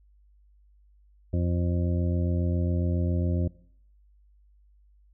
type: harmonic tone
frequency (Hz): 87.31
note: F2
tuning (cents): 0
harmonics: 1 / 2 / 3 / 4 / 6 / 7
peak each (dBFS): -24 / -30 / -34 / -36 / -40 / -41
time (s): 1.33-3.48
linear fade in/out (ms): 5
effects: noise-tail reverb RT60 0.6 s tail -21 dB re dry + added 50 Hz sine -56 dBFS peak until 5.13 s